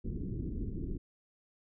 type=low-pass noise; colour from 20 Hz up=pink; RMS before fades=-37 dBFS; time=0.04-0.98 s; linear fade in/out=10 ms; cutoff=380 Hz; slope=48 dB/octave; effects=none